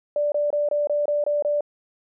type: tone bursts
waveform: sine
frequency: 587.3 Hz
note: D5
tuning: in tune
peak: -19 dBFS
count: 8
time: 0.16-1.608 s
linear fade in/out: 2 ms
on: 160 ms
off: 24 ms
effects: none